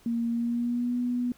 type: tone with pitch glide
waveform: sine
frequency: 233.1 to 245 Hz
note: A#3 to B3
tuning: 0 to -14 cents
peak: -25 dBFS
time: 0.06-1.32 s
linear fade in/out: 2 ms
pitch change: +86 cents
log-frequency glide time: 0.3-0.97 s
effects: pink hiss -59 dBFS RMS until 1.37 s